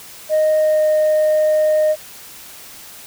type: tone with pitch glide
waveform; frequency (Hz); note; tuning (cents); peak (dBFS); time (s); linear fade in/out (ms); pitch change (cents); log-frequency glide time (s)
sine; 620 to 616.1; D#5 to D#5; -6 to -17; -10; 0.29-1.96; 50; -11; 0.57-0.82
effects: tanh soft clip ceiling -10 dBFS + white hiss -38 dBFS RMS until 3.06 s